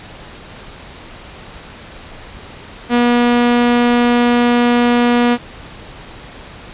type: tone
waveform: sawtooth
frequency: 241 Hz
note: B3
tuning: 42 cents flat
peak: -6 dBFS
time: 2.89-5.38 s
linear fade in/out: 50 ms
effects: pink hiss -35 dBFS RMS until 6.73 s + resampled to 8000 Hz